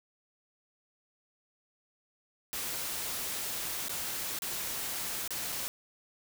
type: noise with dropouts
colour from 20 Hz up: white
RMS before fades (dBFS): -36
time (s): 2.53-5.68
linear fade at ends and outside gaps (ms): 0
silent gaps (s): 3.884-3.894 / 4.388-4.421 / 5.277-5.306 / 5.521-5.524
effects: none